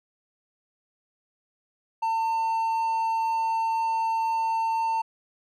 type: tone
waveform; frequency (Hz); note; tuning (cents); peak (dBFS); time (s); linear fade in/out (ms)
triangle; 901; A5; +41; -21; 2.02-5.02; 10
effects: none